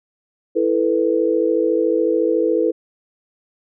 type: chord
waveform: sine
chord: E suspended fourth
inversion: none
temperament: equal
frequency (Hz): 329.6 / 440 / 493.9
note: E4 / A4 / B4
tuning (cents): 0 / 0 / 0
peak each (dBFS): -19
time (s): 0.55-2.72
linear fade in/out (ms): 20
effects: none